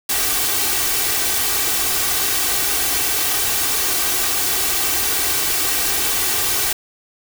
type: noise with comb filter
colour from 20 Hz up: white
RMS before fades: -19 dBFS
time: 0.09-6.73 s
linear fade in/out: 5 ms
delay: 2.6 ms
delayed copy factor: +0.65
effects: none